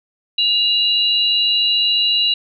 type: tone pair together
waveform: sine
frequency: 2835 / 3947 Hz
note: F7 / B7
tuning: +25 / -2 cents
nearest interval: tritone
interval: 573 cents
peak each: -16 dBFS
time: 0.38-2.34 s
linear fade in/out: 5 ms
effects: none